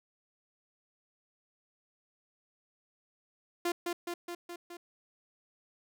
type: tone with echo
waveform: sawtooth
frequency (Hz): 347.3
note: F4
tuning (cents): -10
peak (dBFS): -25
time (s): 3.65-3.72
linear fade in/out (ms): 5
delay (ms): 210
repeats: 5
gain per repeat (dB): -3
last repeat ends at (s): 4.77
effects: none